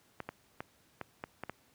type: clicks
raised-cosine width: 0.5 ms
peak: -23 dBFS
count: 7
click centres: 0.203 / 0.29 / 0.605 / 1.013 / 1.239 / 1.436 / 1.496 s
effects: pink hiss -67 dBFS RMS until 1.74 s + high-pass 80 Hz 12 dB/octave